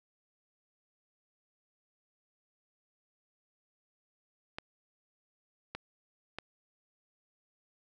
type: clicks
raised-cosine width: 0.3 ms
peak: -22 dBFS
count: 3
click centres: 4.585 / 5.75 / 6.386 s
effects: none